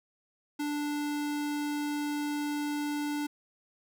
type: tone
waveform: square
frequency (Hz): 293.7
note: D4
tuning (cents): 0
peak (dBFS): -31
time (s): 0.59-3.27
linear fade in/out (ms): 10
effects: none